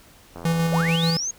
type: click train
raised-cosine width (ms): 1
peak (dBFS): -23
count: 48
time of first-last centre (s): 0.36-0.912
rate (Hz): 85.1
type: tone with tremolo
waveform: square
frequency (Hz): 165.8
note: E3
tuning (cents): +10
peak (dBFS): -19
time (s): 0.45-1.17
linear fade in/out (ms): 2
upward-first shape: square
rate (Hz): 6.9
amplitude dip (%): 25
type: linear sweep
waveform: sine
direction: up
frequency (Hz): 460.5 to 6645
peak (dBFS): -24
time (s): 0.72-1.31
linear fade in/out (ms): 5
effects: pink hiss -51 dBFS RMS until 1.38 s